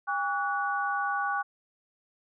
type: tone cluster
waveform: sine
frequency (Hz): 807 / 1137 / 1472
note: G#5 / C#6 / F#6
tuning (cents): -50 / +44 / -9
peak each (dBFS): -31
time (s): 0.07-1.43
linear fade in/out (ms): 20
effects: none